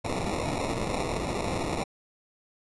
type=noise with sample-and-hold; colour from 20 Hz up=white; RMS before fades=-30 dBFS; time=0.04-1.84 s; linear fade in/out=10 ms; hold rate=1575 Hz; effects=resampled to 24000 Hz